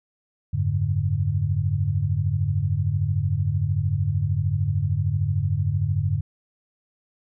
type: tone cluster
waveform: sine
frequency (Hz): 89.2 / 102.4 / 143.8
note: F2 / G#2 / D3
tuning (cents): +37 / -24 / -36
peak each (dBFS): -26 / -23 / -25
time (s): 0.53-6.21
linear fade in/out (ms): 10
effects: none